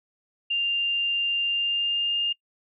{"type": "tone with pitch glide", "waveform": "sine", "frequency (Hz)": [2794, 2817], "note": ["F7", "F7"], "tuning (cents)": [0, 14], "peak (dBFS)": -22, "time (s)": [0.5, 2.33], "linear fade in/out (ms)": 10, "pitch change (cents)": 14, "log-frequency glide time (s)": [1.46, 2.19], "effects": ["noise-tail reverb RT60 0.1 s tail -25 dB re dry"]}